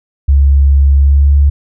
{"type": "tone with pitch glide", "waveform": "sine", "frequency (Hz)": [69.5, 71.04], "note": ["C#2", "C#2"], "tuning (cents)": [5, 43], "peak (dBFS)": -4, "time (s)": [0.28, 1.5], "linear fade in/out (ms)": 10, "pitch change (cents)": 38, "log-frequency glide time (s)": [0.99, 1.34], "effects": []}